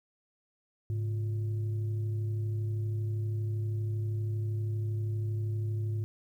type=tone with frequency modulation; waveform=sine; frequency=106.2 Hz; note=G#2; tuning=39 cents sharp; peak=-29 dBFS; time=0.9-6.04 s; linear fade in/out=0 ms; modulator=245 Hz; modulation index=0.29; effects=11-bit